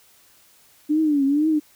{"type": "tone with vibrato", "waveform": "sine", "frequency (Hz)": 293.7, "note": "D4", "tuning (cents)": 0, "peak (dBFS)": -16, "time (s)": [0.89, 1.6], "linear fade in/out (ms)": 20, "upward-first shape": "triangle", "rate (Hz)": 2.1, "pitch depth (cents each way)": 150, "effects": ["white hiss -55 dBFS RMS until 1.75 s"]}